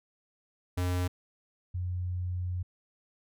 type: tone pair in turn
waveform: square / sine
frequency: 90 / 90 Hz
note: F#2 / F#2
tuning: -47 / -47 cents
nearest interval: unison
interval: 0 cents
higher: neither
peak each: -28 / -30 dBFS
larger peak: first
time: 0.77-1.08 / 1.74-2.63 s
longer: second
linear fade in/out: 10 ms
effects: none